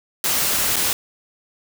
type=noise with dropouts; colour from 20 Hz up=white; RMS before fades=-20 dBFS; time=0.24-0.93 s; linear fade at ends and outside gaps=1 ms; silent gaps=0.759-0.765 s; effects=none